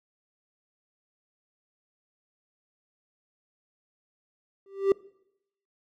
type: tone with exponential growth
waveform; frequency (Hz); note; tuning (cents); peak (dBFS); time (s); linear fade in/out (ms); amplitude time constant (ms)
triangle; 392; G4; 0; -13; 4.66-4.92; 2; 55
effects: noise-tail reverb RT60 0.8 s tail -23 dB re dry